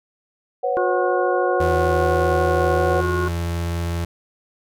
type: chord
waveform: sine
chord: B suspended second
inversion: none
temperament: equal with one note detuned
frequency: 493.9 / 547 / 740 Hz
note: B4 / C#5 / F#5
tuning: 0 / -23 / 0 cents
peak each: -23 dBFS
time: 0.63-3.01 s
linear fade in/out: 10 ms
type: harmonic tone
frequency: 361.3 Hz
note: F#4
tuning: 41 cents flat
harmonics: 1 / 3 / 4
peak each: -22 / -27 / -28 dBFS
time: 0.77-3.28 s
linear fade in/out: 0 ms
type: tone with pitch glide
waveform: 35% pulse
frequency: 82.6 to 85.07 Hz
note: E2 to F2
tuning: +4 to -45 cents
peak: -20 dBFS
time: 1.6-4.05 s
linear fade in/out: 5 ms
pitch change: +51 cents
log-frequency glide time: 2.74-3.02 s
effects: none

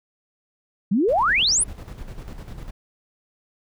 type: exponential sweep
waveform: sine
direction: up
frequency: 177.1 to 10600 Hz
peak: -16 dBFS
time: 0.91-1.64 s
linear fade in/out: 10 ms
type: noise with tremolo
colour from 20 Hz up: brown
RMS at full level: -34 dBFS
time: 1.08-2.71 s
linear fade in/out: 10 ms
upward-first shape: square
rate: 10 Hz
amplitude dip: 55%
effects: none

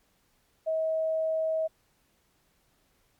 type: tone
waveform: sine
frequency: 639 Hz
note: D#5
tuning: 46 cents sharp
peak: -25 dBFS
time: 0.66-1.68 s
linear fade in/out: 20 ms
effects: pink hiss -69 dBFS RMS until 3.19 s + MP3 96 kbps

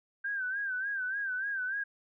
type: tone with vibrato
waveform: sine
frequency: 1568 Hz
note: G6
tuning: in tune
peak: -31 dBFS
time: 0.24-1.84 s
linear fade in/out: 10 ms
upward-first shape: sine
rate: 3.4 Hz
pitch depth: 93 cents each way
effects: none

